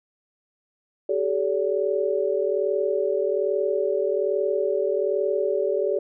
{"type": "tone cluster", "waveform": "sine", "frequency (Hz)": [385.7, 426.9, 573], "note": ["G4", "G#4", "D5"], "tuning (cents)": [-28, 48, -43], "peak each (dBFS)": -25, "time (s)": [1.09, 5.99], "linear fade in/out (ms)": 5, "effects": []}